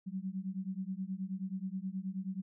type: beating tone pair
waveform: sine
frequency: 185 / 194.4 Hz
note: F#3 / G3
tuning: 0 / -14 cents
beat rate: 9.4 Hz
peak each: -39 / -39 dBFS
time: 0.06-2.42 s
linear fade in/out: 20 ms
effects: none